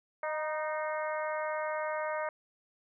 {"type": "harmonic tone with a mistuned harmonic", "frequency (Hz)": 307.8, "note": "D#4", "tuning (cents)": -19, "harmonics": [2, 3, 4, 5, 6, 7], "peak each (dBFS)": [-34, -38, -40, -42, -44, -45], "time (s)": [0.23, 2.29], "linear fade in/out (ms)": 2, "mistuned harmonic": 3, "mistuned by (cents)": 32, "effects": []}